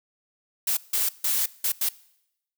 blue noise bursts at uneven times, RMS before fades -24 dBFS, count 5, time 0.67-0.77 / 0.93-1.09 / 1.24-1.46 / 1.64-1.72 / 1.81-1.89 s, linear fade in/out 5 ms, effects noise-tail reverb RT60 0.8 s tail -21 dB re dry

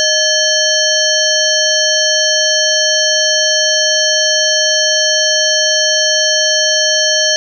harmonic tone with a mistuned harmonic, 619 Hz, D#5, 9 cents flat, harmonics 1 / 3 / 5 / 7 / 9 / 10, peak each -17 / -17 / -17 / -17 / -17 / -17 dBFS, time 0-7.36 s, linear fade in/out 0 ms, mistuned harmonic 3, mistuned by -140 cents, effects none

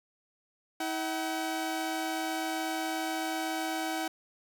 sawtooth tone pair together, 321.2 / 758.7 Hz, E4 / F#5, -45 / +43 cents, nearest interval octave + minor third, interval 1488 cents, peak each -30 / -30 dBFS, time 0.8-4.08 s, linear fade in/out 5 ms, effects none

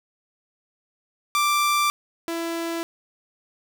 sawtooth tone pair in turn, 1177 / 333.9 Hz, D6 / E4, +3 / +22 cents, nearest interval octave + minor seventh, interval 2181 cents, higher first, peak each -15 / -22 dBFS, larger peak first, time 1.35-1.9 / 2.28-2.83 s, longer neither, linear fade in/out 0 ms, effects none

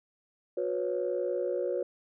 sine chord, F# suspended fourth, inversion none, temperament equal with one note detuned, 363 / 493.9 / 554.4 Hz, F#4 / B4 / C#5, -33 / 0 / 0 cents, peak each -32 dBFS, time 0.57-1.83 s, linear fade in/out 5 ms, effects tanh soft clip ceiling -20 dBFS

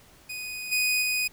sawtooth tone with level steps, 2489 Hz, D#7, in tune, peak -30 / -19 / -21 dBFS, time 0.29-1.28 s, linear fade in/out 10 ms, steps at 0.71 / 1.01 s, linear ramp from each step 20 ms, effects pink hiss -55 dBFS RMS until 1.32 s

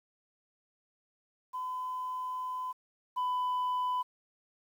sine tone pair in turn, 1013 / 999.6 Hz, B5 / B5, +44 / +21 cents, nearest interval unison, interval 23 cents, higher first, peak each -33 / -26 dBFS, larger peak second, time 1.53-2.73 / 3.16-4.03 s, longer first, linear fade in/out 20 ms, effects tanh soft clip ceiling -28 dBFS + 10-bit

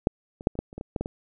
clicks, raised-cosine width 2 ms, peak -6 / -26 / -6 / -30 / -14 / -30 / -22 / -21 / -14 / -15 / -19 dBFS, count 11, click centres 0.071 / 0.409 / 0.471 / 0.554 / 0.59 / 0.729 / 0.78 / 0.811 / 0.962 / 1.01 / 1.059 s, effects none

